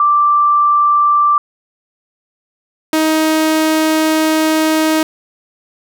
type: tone pair in turn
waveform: sine / sawtooth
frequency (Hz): 1174.7 / 314.7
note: D6 / D#4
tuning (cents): 0 / +20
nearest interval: octave + major seventh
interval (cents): 2280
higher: first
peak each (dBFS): -8 / -7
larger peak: second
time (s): 0-1.38 / 2.93-5.03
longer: second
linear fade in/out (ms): 2
effects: none